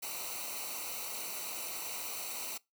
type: noise with comb filter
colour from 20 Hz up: white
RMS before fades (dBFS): -40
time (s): 0.02-2.58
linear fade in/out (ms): 10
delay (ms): 0.59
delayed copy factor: -0.8
effects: noise-tail reverb RT60 0.2 s tail -22 dB re dry